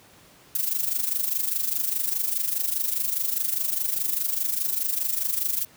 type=noise with amplitude modulation; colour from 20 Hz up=violet; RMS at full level=-23 dBFS; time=0.55-5.65 s; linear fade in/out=2 ms; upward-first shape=sine; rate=24.9 Hz; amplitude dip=70%; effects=pink hiss -53 dBFS RMS until 5.76 s + high-pass 80 Hz 12 dB/octave